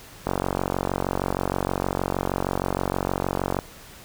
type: click train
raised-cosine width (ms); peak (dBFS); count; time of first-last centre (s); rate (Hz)
1; -9; 155; 0.27-3.589; 46.4
effects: pink hiss -45 dBFS RMS until 4.04 s